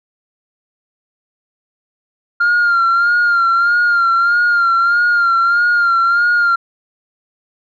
sine tone with vibrato, 1396.9 Hz, F6, in tune, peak -8 dBFS, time 2.4-6.56 s, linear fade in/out 10 ms, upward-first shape sine, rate 1.6 Hz, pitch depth 46 cents each way, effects tanh soft clip ceiling -8 dBFS

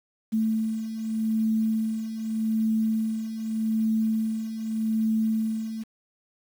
sine beating tone pair, 220 / 220.83 Hz, A3 / A3, 0 / +7 cents, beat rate 0.83 Hz, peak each -30 / -24 dBFS, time 0.32-5.84 s, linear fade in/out 20 ms, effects 8-bit

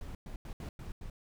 brown noise bursts at uneven times, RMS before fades -42 dBFS, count 6, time 0.01-0.15 / 0.26-0.36 / 0.45-0.53 / 0.6-0.69 / 0.79-0.92 / 1.01-1.1 s, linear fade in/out 2 ms, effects none

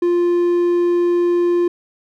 triangle tone, 349.2 Hz, F4, in tune, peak -11 dBFS, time 0.02-1.68 s, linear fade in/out 5 ms, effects none

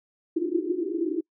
white band-pass noise, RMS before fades -27 dBFS, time 0.36-1.21 s, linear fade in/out 10 ms, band 310 to 370 Hz, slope 96 dB/octave, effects noise-tail reverb RT60 0.1 s tail -25 dB re dry

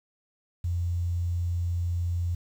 sine tone, 86.9 Hz, F2, 8 cents flat, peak -25 dBFS, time 0.64-2.35 s, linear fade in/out 5 ms, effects 9-bit

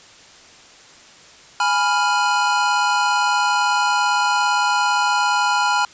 square chord, F diminished, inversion first, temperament equal, 830.6 / 987.8 / 1396.9 Hz, Ab5 / Cb6 / F6, 0 / 0 / 0 cents, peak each -21 dBFS, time 1.6-5.85 s, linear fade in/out 2 ms, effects white hiss -45 dBFS RMS until 5.93 s + resampled to 16000 Hz

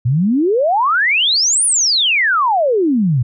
sine exponential two-way sweep, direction up then down, 113.4 to 9956 to 113.4 Hz, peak -11 dBFS, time 0.05-3.23 s, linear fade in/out 10 ms, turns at 1.65 s, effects none

